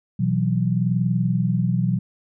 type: chord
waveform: sine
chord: B suspended fourth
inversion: none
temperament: just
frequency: 123.47 / 164.63 / 185.21 Hz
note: B2 / E3 / F#3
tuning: 0 / -2 / +2 cents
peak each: -22 / -23 / -22 dBFS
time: 0.19-1.99 s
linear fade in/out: 10 ms
effects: none